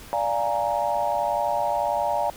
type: chord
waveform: sine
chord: Bb dominant seventh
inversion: first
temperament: equal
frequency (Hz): 587.3 / 698.5 / 830.6 / 932.3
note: D5 / F5 / Ab5 / Bb5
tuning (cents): 0 / 0 / 0 / 0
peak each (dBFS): -27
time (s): 0.13-2.3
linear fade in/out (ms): 0
effects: pink hiss -44 dBFS RMS until 2.36 s